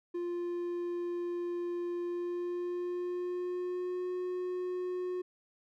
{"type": "tone with pitch glide", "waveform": "triangle", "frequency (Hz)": [349.2, 362.8], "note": ["F4", "F#4"], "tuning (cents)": [0, -34], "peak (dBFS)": -31, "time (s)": [0.14, 5.22], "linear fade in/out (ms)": 10, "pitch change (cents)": 66, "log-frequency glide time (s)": [2.04, 4.1], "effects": []}